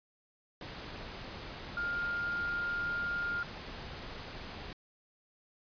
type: tone in noise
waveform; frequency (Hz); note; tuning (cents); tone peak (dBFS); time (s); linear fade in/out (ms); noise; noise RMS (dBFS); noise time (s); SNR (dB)
sine; 1408; F6; +14; -32; 1.77-3.43; 2; pink; -44; 0.61-4.73; +9
effects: resampled to 11025 Hz